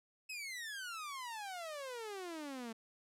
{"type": "exponential sweep", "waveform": "sawtooth", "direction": "down", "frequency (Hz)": [2603, 220], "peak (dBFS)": -39, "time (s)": [0.29, 2.73], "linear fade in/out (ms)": 10, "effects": ["low-pass 12000 Hz 12 dB/octave"]}